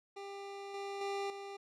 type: tone with level steps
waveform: 25% pulse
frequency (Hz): 397.8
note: G4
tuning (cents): +25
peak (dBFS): -40 / -36 / -32 / -40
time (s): 0.16-1.57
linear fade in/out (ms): 10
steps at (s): 0.74 / 1.01 / 1.3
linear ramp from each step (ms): 2
effects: low-pass 6000 Hz 12 dB/octave